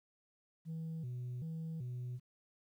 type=tone with vibrato; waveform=sine; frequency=141.7 Hz; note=C#3; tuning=38 cents sharp; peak=-37 dBFS; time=0.65-2.2 s; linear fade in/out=50 ms; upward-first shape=square; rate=1.3 Hz; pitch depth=230 cents each way; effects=tanh soft clip ceiling -38 dBFS + 12-bit